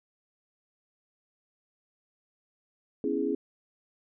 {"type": "chord", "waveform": "sine", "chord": "C# minor seventh", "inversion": "third", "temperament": "equal", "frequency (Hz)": [246.9, 277.2, 329.6, 415.3], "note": ["B3", "C#4", "E4", "G#4"], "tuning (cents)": [0, 0, 0, 0], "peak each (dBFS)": [-35, -31, -32, -30], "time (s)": [3.04, 3.35], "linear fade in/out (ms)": 2, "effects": []}